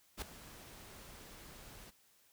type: noise with ADSR envelope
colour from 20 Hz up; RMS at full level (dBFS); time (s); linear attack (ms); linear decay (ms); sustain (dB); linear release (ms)
pink; -39; 0.17-1.91; 49; 4; -15; 19
effects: white hiss -69 dBFS RMS until 2.32 s